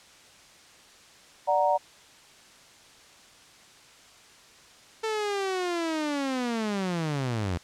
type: chord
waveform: sine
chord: D augmented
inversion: none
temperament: equal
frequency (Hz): 587.3 / 740 / 932.3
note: D5 / F#5 / A#5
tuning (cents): 0 / 0 / 0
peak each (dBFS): -25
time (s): 1.47-1.78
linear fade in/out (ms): 20
type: linear sweep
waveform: sawtooth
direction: down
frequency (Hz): 446.4 to 82.41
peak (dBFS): -23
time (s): 5.03-7.58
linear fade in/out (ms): 10
effects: white hiss -53 dBFS RMS until 7.63 s + low-pass 7000 Hz 12 dB/octave